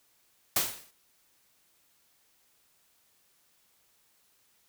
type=noise with exponential decay; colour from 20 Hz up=white; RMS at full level=-23 dBFS; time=0.56-0.91 s; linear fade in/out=5 ms; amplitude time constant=75 ms; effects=white hiss -68 dBFS RMS until 4.68 s